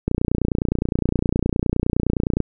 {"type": "click train", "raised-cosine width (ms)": 3, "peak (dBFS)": -6, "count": 70, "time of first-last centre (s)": [0.08, 2.403], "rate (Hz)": 29.7, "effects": []}